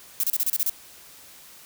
violet noise bursts, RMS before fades -23 dBFS, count 8, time 0.2-0.696 s, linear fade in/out 0 ms, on 34 ms, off 32 ms, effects white hiss -48 dBFS RMS until 1.65 s

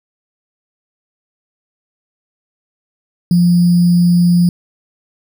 sine tone with sample-and-hold, 174.61 Hz, F3, in tune, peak -7 dBFS, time 3.31-4.49 s, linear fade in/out 2 ms, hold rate 4900 Hz, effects none

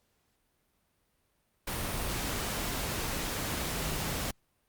sine tone in noise, 156.6 Hz, D#3, 11 cents sharp, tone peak -41 dBFS, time 3.57-4.14 s, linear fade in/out 5 ms, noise pink, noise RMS -34 dBFS, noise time 1.67-4.31 s, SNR -10 dB, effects pink hiss -74 dBFS RMS until 4.68 s + Opus 48 kbps

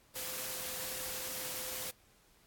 sine tone in noise, 514 Hz, C5, 31 cents flat, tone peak -51 dBFS, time 0.15-1.91 s, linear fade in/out 10 ms, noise white, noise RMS -40 dBFS, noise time 0.15-1.91 s, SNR -14 dB, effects pink hiss -66 dBFS RMS until 2.46 s + AAC 64 kbps

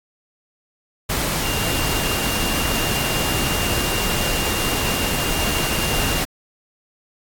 sine tone in noise, 2794 Hz, F7, in tune, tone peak -28 dBFS, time 1.43-6.21 s, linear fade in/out 10 ms, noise pink, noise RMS -22 dBFS, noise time 1.09-6.25 s, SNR -9 dB, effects AAC 64 kbps

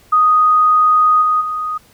sine tone with level steps, 1244.5 Hz, D#6, in tune, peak -8 / -11 / -18 dBFS, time 0.12-1.78 s, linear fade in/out 10 ms, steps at 1.21 / 1.4 s, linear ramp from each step 20 ms, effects pink hiss -49 dBFS RMS until 1.93 s

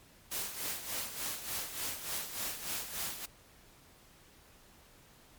white noise with tremolo, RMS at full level -36 dBFS, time 0.31-3.26 s, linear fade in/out 10 ms, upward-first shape sine, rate 3.4 Hz, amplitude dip 65%, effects pink hiss -60 dBFS RMS until 5.38 s + MP3 96 kbps

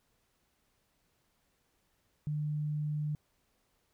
sine tone, 150 Hz, D3, 37 cents sharp, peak -31 dBFS, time 2.27-3.15 s, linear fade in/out 0 ms, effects pink hiss -75 dBFS RMS until 3.93 s

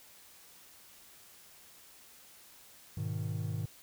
triangle chord, G# minor, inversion none, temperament just, 103.83 / 124.59 / 155.74 Hz, G#2 / B2 / D#3, 0 / +16 / +2 cents, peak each -34 / -38 / -36 dBFS, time 2.97-3.66 s, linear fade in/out 5 ms, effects white hiss -57 dBFS RMS until 3.82 s

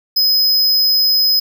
square tone, 5060 Hz, D#8, 28 cents sharp, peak -11 dBFS, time 0.16-1.4 s, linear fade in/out 10 ms, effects 8-bit

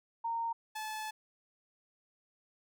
sine / sawtooth tone pair in turn, 922 / 865.3 Hz, A#5 / A5, -19 / -29 cents, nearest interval minor second, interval 110 cents, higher first, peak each -32 / -34 dBFS, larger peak first, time 0.24-0.53 / 0.75-1.11 s, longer second, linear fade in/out 10 ms, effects none

